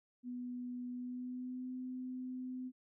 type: tone with pitch glide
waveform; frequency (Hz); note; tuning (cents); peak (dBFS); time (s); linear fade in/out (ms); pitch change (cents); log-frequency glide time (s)
sine; 246.9 to 254.6; B3 to C4; 0 to -47; -40; 0.23-2.72; 50; +53; 0.91-1.71
effects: none